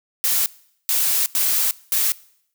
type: noise bursts at uneven times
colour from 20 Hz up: blue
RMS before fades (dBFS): -19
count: 4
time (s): 0.24-0.46 / 0.89-1.26 / 1.35-1.71 / 1.92-2.12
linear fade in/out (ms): 0
effects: noise-tail reverb RT60 0.7 s tail -22 dB re dry